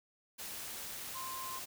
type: tone in noise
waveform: sine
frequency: 1046.5 Hz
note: C6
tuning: in tune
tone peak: -42 dBFS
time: 1.14-1.6 s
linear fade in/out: 20 ms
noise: white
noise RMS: -44 dBFS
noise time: 0.38-1.66 s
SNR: -1 dB
effects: none